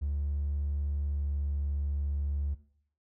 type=tone with pitch glide; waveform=triangle; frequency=72 to 71.5 Hz; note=D2 to D2; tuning=-34 to -46 cents; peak=-26 dBFS; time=0.01-2.55 s; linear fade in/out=20 ms; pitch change=-12 cents; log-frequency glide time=1.07-1.28 s; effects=noise-tail reverb RT60 0.6 s tail -18 dB re dry + tanh soft clip ceiling -24 dBFS